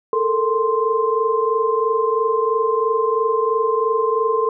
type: tone cluster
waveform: sine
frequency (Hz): 435.6 / 458.6 / 1046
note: A4 / A#4 / C6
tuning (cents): -17 / -28 / -1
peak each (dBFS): -20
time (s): 0.13-4.49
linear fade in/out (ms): 2
effects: none